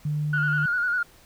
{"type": "tone", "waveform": "sine", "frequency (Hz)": 149.8, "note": "D3", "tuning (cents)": 35, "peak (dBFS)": -23, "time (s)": [0.05, 0.66], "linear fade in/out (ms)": 5}
{"type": "tone with vibrato", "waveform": "sine", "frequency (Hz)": 1445, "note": "F#6", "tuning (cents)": -41, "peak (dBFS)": -21, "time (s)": [0.33, 1.03], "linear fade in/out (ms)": 5, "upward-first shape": "square", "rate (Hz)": 10, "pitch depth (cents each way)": 41}
{"effects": ["tanh soft clip ceiling -15 dBFS", "pink hiss -54 dBFS RMS until 1.25 s"]}